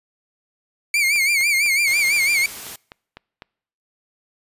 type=tone with vibrato; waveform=40% pulse; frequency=2251 Hz; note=C#7; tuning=26 cents sharp; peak=-15 dBFS; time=0.94-2.46 s; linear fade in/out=2 ms; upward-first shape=sine; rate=6 Hz; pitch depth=110 cents each way
type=click train; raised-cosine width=0.3 ms; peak=-21 dBFS; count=10; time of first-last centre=1.16-3.421 s; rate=3.98 Hz
type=noise; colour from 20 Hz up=white; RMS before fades=-34 dBFS; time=1.87-2.76 s; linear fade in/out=5 ms
effects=noise-tail reverb RT60 0.7 s tail -26 dB re dry + resampled to 32000 Hz